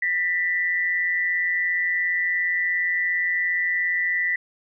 sine tone pair together, 1795 / 1972.2 Hz, A6 / B6, +34 / -3 cents, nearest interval major second, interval 163 cents, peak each -28 / -21 dBFS, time 0.02-4.36 s, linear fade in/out 5 ms, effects none

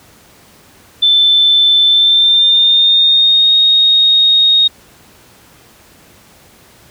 sine tone with pitch glide, 3531 to 3730 Hz, A7 to A#7, +5 to 0 cents, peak -6 dBFS, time 1.02-4.68 s, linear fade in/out 10 ms, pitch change +95 cents, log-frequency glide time 1.87-3.54 s, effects pink hiss -44 dBFS RMS until 6.9 s + high-pass 60 Hz 12 dB/octave

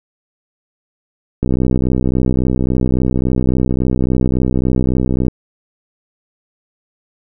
click train, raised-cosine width 3 ms, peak -3 dBFS, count 246, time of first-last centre 1.43-5.282 s, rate 63.6 Hz, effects none

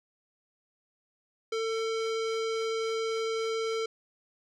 square tone with low-pass filter, 448.2 Hz, A4, 32 cents sharp, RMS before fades -31 dBFS, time 1.52-3.86 s, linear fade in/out 5 ms, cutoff 5100 Hz, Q 1.2, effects none

